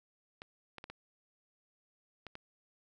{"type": "clicks", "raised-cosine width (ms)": 0.3, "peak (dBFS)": -29, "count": 6, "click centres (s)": [0.419, 0.783, 0.841, 0.9, 2.267, 2.354], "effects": []}